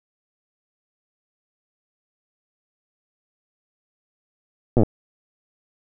slowing click train, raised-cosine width 2 ms, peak -4 dBFS, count 8, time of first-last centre 4.77-4.833 s, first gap 8 ms, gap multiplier 1.04, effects none

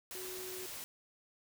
sine tone in noise, 370 Hz, F#4, in tune, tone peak -45 dBFS, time 0.15-0.66 s, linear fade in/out 0 ms, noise white, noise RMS -45 dBFS, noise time 0.11-0.84 s, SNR -3 dB, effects none

